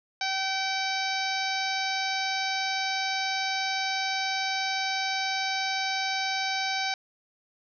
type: harmonic tone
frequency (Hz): 769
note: G5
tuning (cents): -33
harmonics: 1 / 2 / 3 / 4 / 5 / 6 / 7 / 8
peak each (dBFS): -31 / -34 / -33 / -40 / -35 / -36 / -37 / -42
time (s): 0.21-6.94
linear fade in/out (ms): 2
effects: none